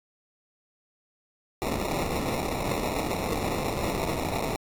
white noise with sample-and-hold, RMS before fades -29 dBFS, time 1.62-4.56 s, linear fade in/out 0 ms, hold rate 1575 Hz, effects AAC 64 kbps

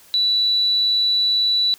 sine tone, 3951 Hz, B7, in tune, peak -15 dBFS, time 0.14-1.74 s, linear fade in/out 0 ms, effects white hiss -49 dBFS RMS until 1.78 s

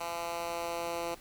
10% pulse tone with high-pass filter sweep, 169.9 Hz, F3, 47 cents flat, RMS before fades -36 dBFS, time 0-1.15 s, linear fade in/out 10 ms, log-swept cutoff 740 to 420 Hz, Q 1.3, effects pink hiss -54 dBFS RMS until 1.2 s

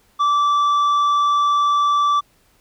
sine tone with tanh clipping, 1163 Hz, D6, 17 cents flat, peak -15 dBFS, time 0.19-2.21 s, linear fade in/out 20 ms, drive 6 dB, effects pink hiss -58 dBFS RMS until 2.6 s

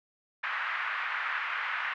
pink band-pass noise, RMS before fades -33 dBFS, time 0.43-1.94 s, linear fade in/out 10 ms, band 1200 to 2200 Hz, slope 24 dB/octave, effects none

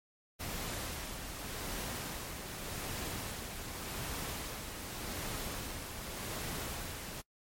pink noise with tremolo, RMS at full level -39 dBFS, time 0.39-7.22 s, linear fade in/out 20 ms, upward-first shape sine, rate 0.86 Hz, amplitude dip 40%, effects noise-tail reverb RT60 0.1 s tail -24 dB re dry + MP3 64 kbps

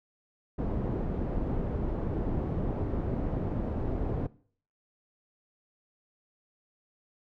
pink low-pass noise, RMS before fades -31 dBFS, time 0.58-4.27 s, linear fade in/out 10 ms, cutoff 500 Hz, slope 12 dB/octave, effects noise-tail reverb RT60 0.5 s tail -20 dB re dry

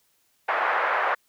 white band-pass noise, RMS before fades -24 dBFS, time 0.48-1.15 s, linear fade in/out 10 ms, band 550 to 1700 Hz, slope 24 dB/octave, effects white hiss -67 dBFS RMS until 1.28 s

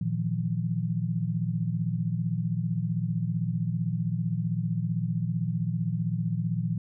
sine chord, Bb suspended fourth, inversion none, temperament equal with one note detuned, 116.54 / 159.11 / 174.61 Hz, Bb2 / Eb3 / F3, 0 / +39 / 0 cents, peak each -30 dBFS, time 0.01-6.78 s, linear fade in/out 5 ms, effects none

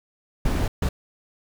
brown noise bursts at uneven times, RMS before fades -22 dBFS, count 2, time 0.45-0.68 / 0.82-0.89 s, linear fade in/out 5 ms, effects none

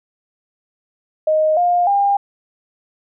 sine tone with pitch steps, 622.3 / 706.6 / 802.4 Hz, D#5 / F5 / G5, 0 / +20 / +40 cents, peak -12 dBFS, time 1.27-2.17 s, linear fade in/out 5 ms, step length 300 ms, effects none

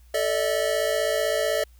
square chord, A suspended fourth, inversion none, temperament equal with one note detuned, 440 / 587.3 / 643.1 Hz, A4 / D5 / E5, 0 / 0 / -43 cents, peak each -29 / -26 / -27 dBFS, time 0.14-1.64 s, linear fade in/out 5 ms, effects added 60 Hz sine -49 dBFS peak until 1.79 s + white hiss -63 dBFS RMS until 1.79 s

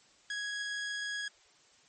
sawtooth tone, 1661.2 Hz, G#6, in tune, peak -31 dBFS, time 0.3-1.28 s, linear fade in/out 2 ms, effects white hiss -63 dBFS RMS until 1.88 s + MP3 32 kbps

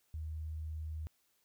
sine tone, 78.3 Hz, D#2, 11 cents sharp, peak -38 dBFS, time 0.14-1.07 s, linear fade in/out 0 ms, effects white hiss -75 dBFS RMS until 1.44 s

